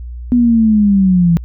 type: linear sweep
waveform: sine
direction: down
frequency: 246.9 to 164.81 Hz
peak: -7 dBFS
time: 0.32-1.37 s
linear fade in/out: 0 ms
effects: added 60 Hz sine -24 dBFS peak until 1.44 s